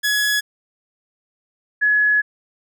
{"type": "tone pair in turn", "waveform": ["sawtooth", "sine"], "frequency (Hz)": [1687, 1693], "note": ["G#6", "G#6"], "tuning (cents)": [27, 33], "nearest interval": "unison", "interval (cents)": 6, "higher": "second", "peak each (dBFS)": -13, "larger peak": "neither", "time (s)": [[0.03, 0.41], [1.81, 2.22]], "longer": "second", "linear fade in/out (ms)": 20, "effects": []}